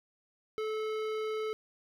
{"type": "tone with hard clipping", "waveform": "sine", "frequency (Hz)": 434.2, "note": "A4", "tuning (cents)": -23, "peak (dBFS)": -34, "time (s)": [0.58, 1.53], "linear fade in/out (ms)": 0, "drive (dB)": 15, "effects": []}